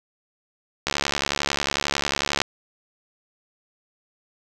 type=click train; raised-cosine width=0.2 ms; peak=-4 dBFS; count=111; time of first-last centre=0.87-2.417 s; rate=71.1 Hz; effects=none